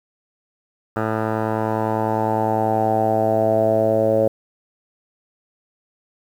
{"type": "tone with low-pass filter sweep", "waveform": "10% pulse", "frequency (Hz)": 109.9, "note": "A2", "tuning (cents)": -2, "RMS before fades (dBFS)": -19, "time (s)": [0.96, 4.28], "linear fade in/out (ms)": 5, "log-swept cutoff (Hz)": [1200, 570], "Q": 6.4, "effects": ["8-bit"]}